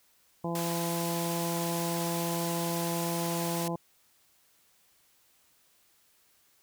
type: harmonic tone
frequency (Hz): 169.3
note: E3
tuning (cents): +46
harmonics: 1 / 2 / 3 / 4 / 5 / 6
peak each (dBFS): -33 / -36 / -38 / -39 / -40 / -41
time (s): 0.44-3.76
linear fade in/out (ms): 5
type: band-pass noise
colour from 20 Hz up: white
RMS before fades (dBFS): -38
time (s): 0.55-3.68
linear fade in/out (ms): 2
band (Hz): 660 to 16000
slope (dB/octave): 12
effects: white hiss -66 dBFS RMS until 6.62 s